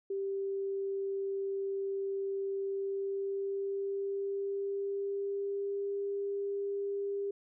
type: tone with pitch glide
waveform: sine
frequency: 392 to 400 Hz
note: G4 to G4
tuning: 0 to +35 cents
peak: -32 dBFS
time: 0.1-7.31 s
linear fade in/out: 5 ms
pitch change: +35 cents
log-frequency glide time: 2.62-5.91 s
effects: none